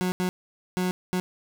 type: tone bursts at uneven times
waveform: 30% pulse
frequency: 182.4 Hz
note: F#3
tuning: 24 cents flat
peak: -21 dBFS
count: 4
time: 0.01-0.12 / 0.2-0.29 / 0.77-0.91 / 1.13-1.2 s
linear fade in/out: 0 ms
effects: none